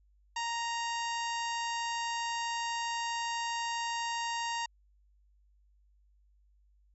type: harmonic tone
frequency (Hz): 932.3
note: A#5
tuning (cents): 0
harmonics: 1 / 2 / 3 / 4 / 5 / 6 / 7 / 8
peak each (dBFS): -34 / -40 / -41 / -47 / -45 / -48 / -47 / -48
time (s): 0.36-4.66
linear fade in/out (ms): 5
effects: added 50 Hz sine -63 dBFS peak until 6.94 s